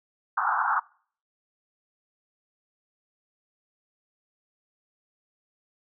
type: band-pass noise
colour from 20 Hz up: white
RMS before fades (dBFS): -25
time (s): 0.37-0.8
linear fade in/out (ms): 10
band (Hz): 760 to 1500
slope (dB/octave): 96
effects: noise-tail reverb RT60 0.5 s tail -25 dB re dry